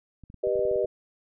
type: clicks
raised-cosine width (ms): 5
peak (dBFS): -34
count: 10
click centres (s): 0.237 / 0.301 / 0.343 / 0.472 / 0.557 / 0.593 / 0.653 / 0.713 / 0.759 / 0.845
type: chord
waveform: sine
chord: G augmented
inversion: none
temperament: just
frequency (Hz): 392 / 490 / 612.5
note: G4 / B4 / D#5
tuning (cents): 0 / -14 / -27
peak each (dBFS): -27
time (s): 0.43-0.86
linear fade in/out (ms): 10
effects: none